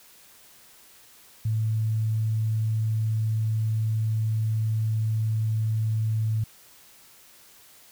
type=tone; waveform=sine; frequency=110 Hz; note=A2; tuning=in tune; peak=-22 dBFS; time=1.45-6.44 s; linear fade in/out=5 ms; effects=white hiss -53 dBFS RMS until 7.91 s